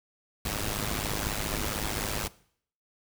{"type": "noise with amplitude modulation", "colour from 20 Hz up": "pink", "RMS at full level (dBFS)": -28, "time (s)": [0.45, 2.28], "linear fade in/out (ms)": 5, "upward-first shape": "sine", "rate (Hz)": 104, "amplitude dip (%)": 80, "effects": ["noise-tail reverb RT60 0.6 s tail -20 dB re dry"]}